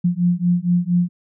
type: beating tone pair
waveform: sine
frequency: 173.9 / 178.2 Hz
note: F3 / F3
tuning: -7 / +35 cents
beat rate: 4.3 Hz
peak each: -18 dBFS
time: 0.04-1.09 s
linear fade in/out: 10 ms
effects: none